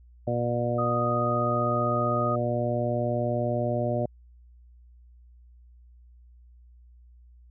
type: harmonic tone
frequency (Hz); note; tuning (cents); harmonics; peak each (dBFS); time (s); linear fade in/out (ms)
120; B2; -49; 1 / 2 / 3 / 4 / 5 / 6; -29 / -32 / -34 / -35 / -28 / -35; 0.27-4.06; 5
type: tone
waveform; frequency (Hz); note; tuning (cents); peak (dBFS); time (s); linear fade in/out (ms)
sine; 1244.5; D#6; 0; -27; 0.78-2.36; 10
effects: added 60 Hz sine -50 dBFS peak until 7.5 s